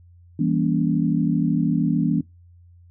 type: chord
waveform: sine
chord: E diminished seventh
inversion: none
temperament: just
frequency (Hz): 164.81 / 197.78 / 237.3 / 284.8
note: E3 / G3 / Bb3 / Db4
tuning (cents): 0 / +16 / +31 / +47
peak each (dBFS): -22 / -26 / -23 / -23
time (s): 0.39-2.21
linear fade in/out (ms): 5
effects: noise-tail reverb RT60 0.2 s tail -21 dB re dry + added 87 Hz sine -47 dBFS peak until 2.9 s